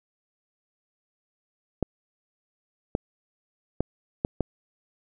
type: clicks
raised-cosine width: 2 ms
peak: -10 dBFS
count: 5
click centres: 1.827 / 2.951 / 3.806 / 4.249 / 4.407 s
effects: none